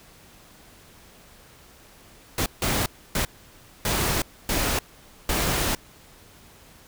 pink noise bursts at uneven times, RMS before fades -24 dBFS, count 6, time 2.38-2.46 / 2.62-2.86 / 3.15-3.25 / 3.85-4.22 / 4.49-4.79 / 5.29-5.75 s, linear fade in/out 2 ms, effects pink hiss -51 dBFS RMS until 6.87 s

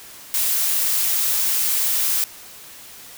blue noise, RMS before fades -20 dBFS, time 0.34-2.24 s, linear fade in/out 0 ms, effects white hiss -41 dBFS RMS until 3.17 s

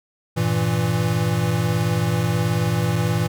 square chord, E diminished, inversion first, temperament equal, 98 / 116.54 / 164.81 Hz, G2 / Bb2 / E3, 0 / 0 / 0 cents, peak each -27 / -22 / -23 dBFS, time 0.36-3.28 s, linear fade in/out 20 ms, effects none

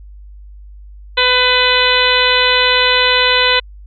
harmonic tone, 501 Hz, B4, 25 cents sharp, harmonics 1 / 2 / 3 / 4 / 5 / 6 / 7 / 8, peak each -18 / -18 / -18 / -18 / -18 / -18 / -18 / -18 dBFS, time 1.17-3.6 s, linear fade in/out 10 ms, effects added 50 Hz sine -33 dBFS peak until 3.86 s

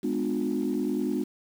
sine chord, G# diminished seventh, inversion none, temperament just, 207.7 / 249.2 / 299 / 358.8 Hz, G#3 / B3 / D4 / F4, 0 / +16 / +31 / +47 cents, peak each -31 / -29 / -29 / -31 dBFS, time 0.03-1.24 s, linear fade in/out 10 ms, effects tanh soft clip ceiling -18 dBFS + 8-bit

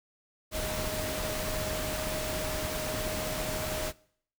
sine tone in noise, 622.3 Hz, D#5, in tune, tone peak -36 dBFS, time 0.51-3.93 s, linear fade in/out 50 ms, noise pink, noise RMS -34 dBFS, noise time 0.51-3.93 s, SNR -5 dB, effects noise-tail reverb RT60 0.6 s tail -22 dB re dry

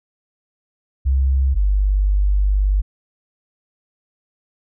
sine tone pair in turn, 66.7 / 49.33 Hz, C2 / G1, +34 / +12 cents, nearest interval perfect fourth, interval 522 cents, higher first, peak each -13 dBFS, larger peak neither, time 1.05-1.55 / 1.55-2.82 s, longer second, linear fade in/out 20 ms, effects none

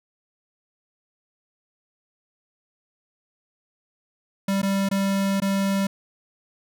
square tone with dropouts, 196 Hz, G3, in tune, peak -21 dBFS, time 4.48-5.87 s, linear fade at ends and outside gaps 5 ms, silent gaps 4.618-4.629 / 4.889-4.912 / 5.402-5.419 s, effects none

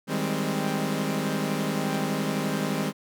sawtooth chord, Ab major seventh, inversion second, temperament equal with one note detuned, 157.28 / 196 / 207.7 / 261.6 Hz, Eb3 / G3 / Ab3 / C4, +19 / 0 / 0 / 0 cents, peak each -27 dBFS, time 0.07-2.93 s, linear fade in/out 50 ms, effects none

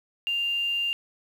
sine tone with quantisation, 2794 Hz, F7, in tune, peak -24 dBFS, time 0.27-0.93 s, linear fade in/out 0 ms, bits 8, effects none

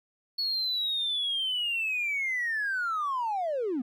triangle linear sweep, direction down, 4400 to 231.2 Hz, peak -24 dBFS, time 0.38-3.82 s, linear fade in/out 10 ms, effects tanh soft clip ceiling -24 dBFS

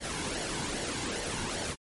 pink noise with flanger, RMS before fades -34 dBFS, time 0-1.76 s, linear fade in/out 50 ms, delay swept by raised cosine 0.78 to 1.65 ms, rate 2.5 Hz, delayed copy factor -0.55, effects MP3 48 kbps

